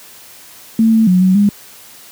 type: tone with pitch steps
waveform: sine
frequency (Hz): 224.2 / 222.7 / 182.4 / 186.5 / 204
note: A3 / A3 / F#3 / F#3 / G#3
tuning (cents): +33 / +21 / -24 / +14 / -31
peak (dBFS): -7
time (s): 0.79-1.49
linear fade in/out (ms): 2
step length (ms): 140
effects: white hiss -39 dBFS RMS until 2.11 s + high-pass 80 Hz 12 dB/octave